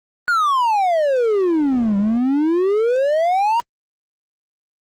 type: exponential two-way sweep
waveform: triangle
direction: down then up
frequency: 1472 to 196 to 956 Hz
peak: -12 dBFS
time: 0.28-3.6 s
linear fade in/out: 0 ms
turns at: 1.97 s
effects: Opus 24 kbps